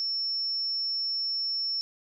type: tone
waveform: sine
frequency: 5400 Hz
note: E8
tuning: 41 cents sharp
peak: -27 dBFS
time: 0-1.81 s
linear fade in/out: 0 ms
effects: none